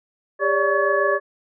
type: tone cluster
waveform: sine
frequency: 401.2 / 562 / 589 / 1124 / 1708 Hz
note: G4 / C#5 / D5 / C#6 / G#6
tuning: +40 / +24 / +5 / +24 / +48 cents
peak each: -23 dBFS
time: 0.39-1.2 s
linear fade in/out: 50 ms
effects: none